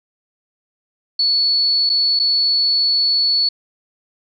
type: tone with dropouts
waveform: sine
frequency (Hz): 4423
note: C#8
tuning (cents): -5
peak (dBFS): -13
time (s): 1.19-3.49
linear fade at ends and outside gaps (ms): 5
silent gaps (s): 1.894-1.898 / 2.192-2.197
effects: none